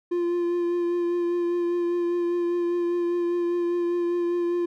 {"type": "tone with vibrato", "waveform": "triangle", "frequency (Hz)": 347.6, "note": "F4", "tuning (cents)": -8, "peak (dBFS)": -20, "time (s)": [0.11, 4.66], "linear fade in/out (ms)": 10, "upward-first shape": "triangle", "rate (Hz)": 5, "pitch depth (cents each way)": 20, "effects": []}